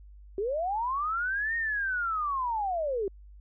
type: linear two-way sweep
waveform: sine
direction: up then down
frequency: 373.9 to 1864.7 to 373.9 Hz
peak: -27 dBFS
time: 0.38-3.08 s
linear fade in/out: 2 ms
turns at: 1.56 s
effects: added 50 Hz sine -47 dBFS peak until 3.4 s